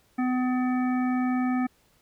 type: harmonic tone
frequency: 252.5 Hz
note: B3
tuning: 39 cents sharp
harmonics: 1 / 3 / 5 / 7 / 9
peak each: -23 / -33 / -37 / -40 / -42 dBFS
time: 0.18-1.67 s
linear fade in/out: 10 ms
effects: pink hiss -64 dBFS RMS until 2.01 s